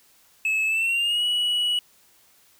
triangle tone with pitch glide, 2595 to 2930 Hz, E7 to F#7, -28 to -18 cents, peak -19 dBFS, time 0.45-1.79 s, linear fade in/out 2 ms, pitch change +210 cents, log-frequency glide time 0.66-1.24 s, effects white hiss -58 dBFS RMS until 2.59 s

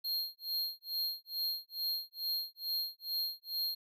square tone with tremolo, 4228 Hz, C8, 17 cents sharp, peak -32 dBFS, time 0.04-3.75 s, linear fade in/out 10 ms, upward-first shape sine, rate 2.3 Hz, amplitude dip 100%, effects none

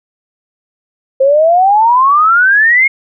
sine exponential sweep, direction up, 523 to 2183 Hz, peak -5 dBFS, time 1.2-2.88 s, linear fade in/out 10 ms, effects none

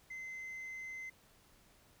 sine tone, 2060 Hz, C7, 28 cents flat, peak -40 dBFS, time 0.1-1.1 s, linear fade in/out 10 ms, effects tanh soft clip ceiling -42 dBFS + pink hiss -66 dBFS RMS until 2 s

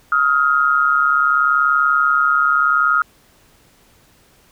sine tone pair together, 1265.3 / 1406 Hz, D#6 / F6, +29 / +11 cents, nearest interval major second, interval 182 cents, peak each -15 dBFS, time 0.12-3.02 s, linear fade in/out 2 ms, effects pink hiss -53 dBFS RMS until 4.51 s

